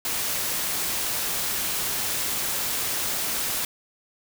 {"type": "noise", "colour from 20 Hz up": "white", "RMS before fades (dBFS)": -27, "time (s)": [0.05, 3.65], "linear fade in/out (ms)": 2, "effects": []}